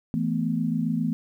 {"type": "chord", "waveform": "sine", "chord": "E suspended fourth", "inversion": "none", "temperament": "just", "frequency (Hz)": [164.81, 219.8, 247.2], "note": ["E3", "A3", "B3"], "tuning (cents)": [0, -2, 2], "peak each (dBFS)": -27, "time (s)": [0.14, 1.13], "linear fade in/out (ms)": 0, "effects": ["10-bit"]}